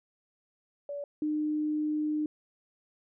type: tone pair in turn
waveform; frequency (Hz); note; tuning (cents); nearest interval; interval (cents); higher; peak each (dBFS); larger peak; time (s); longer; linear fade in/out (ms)
sine; 573 / 303.5; D5 / D#4; -43 / -43; major seventh; 1100; first; -34 / -27; second; 0.89-1.04 / 1.22-2.26; second; 2
effects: none